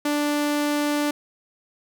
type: tone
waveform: sawtooth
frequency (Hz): 293.7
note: D4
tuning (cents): 0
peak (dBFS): -17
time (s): 0.05-1.11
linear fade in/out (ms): 5
effects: none